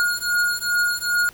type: beating tone pair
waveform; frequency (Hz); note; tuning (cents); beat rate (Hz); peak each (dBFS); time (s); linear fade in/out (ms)
square; 1433 / 1435.5; F6 / F6; +44 / +47; 2.5; -23; 0-1.29; 0
effects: pink hiss -48 dBFS RMS until 1.33 s